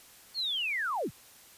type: linear sweep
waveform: sine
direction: down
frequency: 4429 to 51.5 Hz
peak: -29 dBFS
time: 0.34-1.11 s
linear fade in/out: 50 ms
effects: white hiss -55 dBFS RMS until 1.57 s + resampled to 32000 Hz